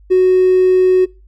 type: tone with hard clipping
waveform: triangle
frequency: 370 Hz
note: F#4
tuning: in tune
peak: -7 dBFS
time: 0.1-1.06 s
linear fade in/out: 20 ms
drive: 3 dB
effects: noise-tail reverb RT60 0.3 s tail -24 dB re dry + added 50 Hz sine -41 dBFS peak until 1.27 s